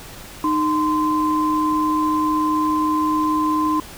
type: tone pair together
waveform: sine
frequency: 308 / 1033.7 Hz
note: D#4 / C6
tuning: -17 / -21 cents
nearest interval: octave + major sixth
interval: 2096 cents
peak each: -19 dBFS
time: 0.44-3.8 s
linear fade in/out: 2 ms
effects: pink hiss -38 dBFS RMS until 3.97 s